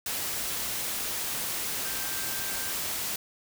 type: tone in noise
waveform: sine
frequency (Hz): 1568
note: G6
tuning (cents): 0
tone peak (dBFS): -42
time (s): 1.85-2.72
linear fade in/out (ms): 2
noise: white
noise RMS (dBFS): -32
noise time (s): 0.06-3.16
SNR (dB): -13
effects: none